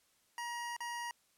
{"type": "tone with dropouts", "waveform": "25% pulse", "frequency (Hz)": 950, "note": "A#5", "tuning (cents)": 33, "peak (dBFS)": -35, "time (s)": [0.38, 1.11], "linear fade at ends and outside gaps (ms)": 1, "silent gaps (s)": [0.765, 0.805], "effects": ["white hiss -72 dBFS RMS until 1.37 s", "low-pass 12000 Hz 12 dB/octave"]}